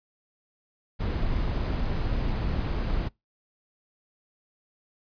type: noise with amplitude modulation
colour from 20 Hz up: brown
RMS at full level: -26 dBFS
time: 0.99-3.09 s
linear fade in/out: 20 ms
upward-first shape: sine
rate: 261 Hz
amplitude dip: 25%
effects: noise-tail reverb RT60 0.2 s tail -25 dB re dry + resampled to 11025 Hz